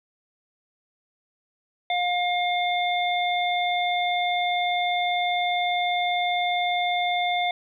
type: harmonic tone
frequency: 711 Hz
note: F5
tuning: 31 cents sharp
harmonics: 1 / 3 / 5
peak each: -23 / -28 / -30 dBFS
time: 1.9-7.51 s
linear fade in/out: 2 ms
effects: 10-bit